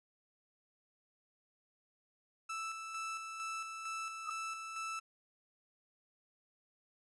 30% pulse tone with tremolo, 1319 Hz, E6, 1 cent sharp, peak -36 dBFS, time 2.49-5 s, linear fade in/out 10 ms, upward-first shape square, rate 2.2 Hz, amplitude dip 40%
sine tone with exponential growth, 1254 Hz, D#6, 13 cents sharp, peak -33 dBFS, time 4.21-4.3 s, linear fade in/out 5 ms, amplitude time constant 18 ms
effects resampled to 24000 Hz

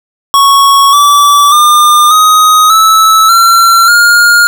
square tone with pitch steps, 1108.7 / 1155.1 / 1203.5 / 1253.9 / 1306.3 / 1361 / 1418 Hz, C#6 / D6 / D6 / D#6 / E6 / F6 / F6, 0 / -29 / +42 / +13 / -16 / -45 / +26 cents, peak -3 dBFS, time 0.34-4.47 s, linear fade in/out 0 ms, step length 590 ms, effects none

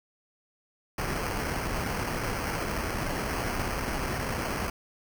pink noise with sample-and-hold, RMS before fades -31 dBFS, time 0.98-4.7 s, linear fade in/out 5 ms, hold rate 3675 Hz, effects none

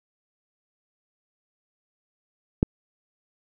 click, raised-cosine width 3 ms, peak -5 dBFS, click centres 2.629 s, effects none

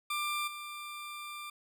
20% pulse tone with level steps, 1188 Hz, D6, 20 cents sharp, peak -27 / -36 dBFS, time 0.1-1.5 s, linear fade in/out 5 ms, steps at 0.47 s, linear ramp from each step 10 ms, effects none

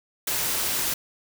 white noise, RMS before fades -26 dBFS, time 0.27-0.94 s, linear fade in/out 5 ms, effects none

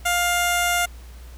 15% pulse tone with low-pass filter, 703 Hz, F5, 11 cents sharp, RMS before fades -21 dBFS, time 0.05-0.86 s, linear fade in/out 10 ms, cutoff 11000 Hz, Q 2.1, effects added 60 Hz sine -38 dBFS peak until 1.37 s + pink hiss -50 dBFS RMS until 1.37 s

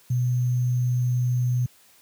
sine tone with sample-and-hold, 123.6 Hz, B2, 2 cents sharp, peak -19 dBFS, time 0.1-1.66 s, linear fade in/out 5 ms, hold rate 6300 Hz, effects white hiss -56 dBFS RMS until 2.01 s + high-pass 80 Hz 12 dB/octave

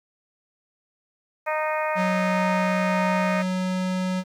harmonic tone, 308.9 Hz, D#4, 12 cents flat, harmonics 2 / 3 / 4 / 5 / 6 / 7 / 8, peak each -26 / -28 / -31 / -36 / -33 / -36 / -35 dBFS, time 1.46-3.43 s, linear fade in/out 20 ms
square tone, 185 Hz, F#3, in tune, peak -24 dBFS, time 1.95-4.24 s, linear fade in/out 50 ms
effects low-pass 7000 Hz 12 dB/octave + 9-bit

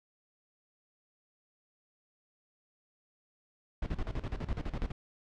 brown noise with tremolo, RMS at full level -33 dBFS, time 3.82-4.92 s, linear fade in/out 5 ms, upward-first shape square, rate 12 Hz, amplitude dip 80%, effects low-pass 4000 Hz 12 dB/octave

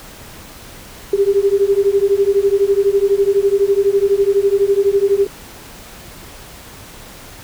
sine beating tone pair, 392 / 404 Hz, G4 / G#4, 0 / -48 cents, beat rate 12 Hz, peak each -14 dBFS, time 1.13-5.27 s, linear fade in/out 5 ms, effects pink hiss -37 dBFS RMS until 7.43 s

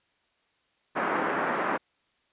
white band-pass noise, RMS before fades -28 dBFS, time 0.95-1.78 s, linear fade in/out 20 ms, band 190 to 1600 Hz, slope 24 dB/octave, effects white hiss -70 dBFS RMS until 2.32 s + resampled to 8000 Hz

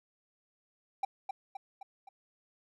triangle tone with echo, 784 Hz, G5, in tune, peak -26 dBFS, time 1.03-1.05 s, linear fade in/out 5 ms, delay 260 ms, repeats 4, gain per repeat -5 dB, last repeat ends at 2.09 s, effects none

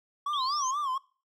triangle tone with vibrato, 1107 Hz, C#6, 3 cents flat, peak -26 dBFS, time 0.26-0.98 s, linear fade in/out 5 ms, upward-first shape sine, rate 4.2 Hz, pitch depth 140 cents each way
sine linear sweep, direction up, 3134 to 6645 Hz, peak -32 dBFS, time 0.33-0.71 s, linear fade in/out 5 ms
effects noise-tail reverb RT60 0.4 s tail -23 dB re dry

